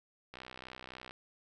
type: click train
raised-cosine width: 0.3 ms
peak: -30 dBFS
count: 50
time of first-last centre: 0.34-1.109 s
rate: 63.7 Hz
effects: none